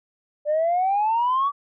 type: exponential sweep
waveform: sine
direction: up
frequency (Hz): 586 to 1158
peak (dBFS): -17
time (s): 0.45-1.52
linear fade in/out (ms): 50
effects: tanh soft clip ceiling -15 dBFS